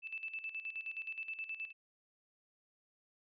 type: tone with tremolo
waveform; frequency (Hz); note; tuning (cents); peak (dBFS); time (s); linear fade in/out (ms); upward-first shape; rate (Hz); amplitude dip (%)
sine; 2637; E7; 0; -38; 0.02-1.73; 50; square; 9.5; 70
effects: resampled to 11025 Hz